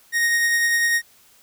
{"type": "tone with tremolo", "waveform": "45% pulse", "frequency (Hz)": 1864.7, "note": "A#6", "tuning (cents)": 0, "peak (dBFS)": -16, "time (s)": [0.12, 1.02], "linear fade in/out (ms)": 50, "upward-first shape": "sine", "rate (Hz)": 10, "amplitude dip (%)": 25, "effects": ["white hiss -54 dBFS RMS until 1.42 s"]}